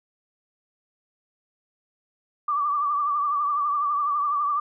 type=tone with vibrato; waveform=sine; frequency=1167 Hz; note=D6; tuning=11 cents flat; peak=-21 dBFS; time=2.48-4.6 s; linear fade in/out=5 ms; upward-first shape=triangle; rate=12 Hz; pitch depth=72 cents each way; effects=none

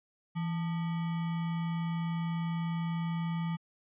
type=tone with sample-and-hold; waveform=sine; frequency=166.6 Hz; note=E3; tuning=19 cents sharp; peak=-30 dBFS; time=0.35-3.57 s; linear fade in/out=20 ms; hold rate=1050 Hz; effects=resampled to 8000 Hz

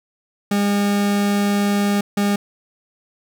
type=tone pair in turn; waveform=40% pulse; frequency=202.9 / 202.9 Hz; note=G#3 / G#3; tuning=-40 / -40 cents; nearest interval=unison; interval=0 cents; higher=neither; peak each=-15 dBFS; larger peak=neither; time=0.51-2.01 / 2.17-2.36 s; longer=first; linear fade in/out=5 ms; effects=none

